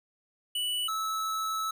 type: tone pair in turn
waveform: square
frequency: 2960 / 1303.8 Hz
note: F#7 / E6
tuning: 0 / -19 cents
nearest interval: octave + major second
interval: 1419 cents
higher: first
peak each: -29 / -30 dBFS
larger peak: first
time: 0.55-0.88 / 0.88-1.71 s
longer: second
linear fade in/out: 5 ms
effects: none